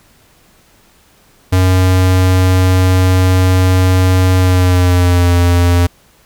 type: tone with pitch glide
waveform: square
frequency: 92.5 to 87.46 Hz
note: F#2 to F2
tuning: 0 to +3 cents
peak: -8 dBFS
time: 1.52-5.87 s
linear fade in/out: 10 ms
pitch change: -97 cents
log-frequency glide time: 4.37-5.34 s
effects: pink hiss -49 dBFS RMS until 6.25 s